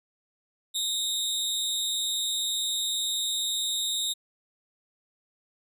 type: tone with amplitude modulation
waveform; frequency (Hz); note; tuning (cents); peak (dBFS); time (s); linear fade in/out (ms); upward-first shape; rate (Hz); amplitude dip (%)
sawtooth; 3729; A#7; 0; -20; 0.74-4.14; 20; sine; 200; 75
effects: resampled to 32000 Hz